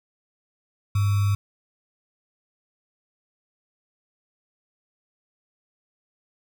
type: tone with sample-and-hold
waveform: sine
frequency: 101 Hz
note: G#2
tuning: 48 cents flat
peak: -18 dBFS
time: 0.95-1.35 s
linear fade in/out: 5 ms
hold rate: 1225 Hz
effects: none